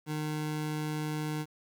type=tone; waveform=25% pulse; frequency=152.8 Hz; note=D#3; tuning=31 cents flat; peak=-28 dBFS; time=0.06-1.46 s; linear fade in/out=50 ms; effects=10-bit